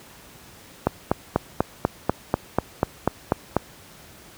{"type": "click train", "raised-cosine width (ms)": 1, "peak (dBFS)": -3, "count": 12, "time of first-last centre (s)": [0.87, 3.566], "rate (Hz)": 4.08, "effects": ["pink hiss -47 dBFS RMS until 4.37 s", "high-pass 60 Hz 12 dB/octave"]}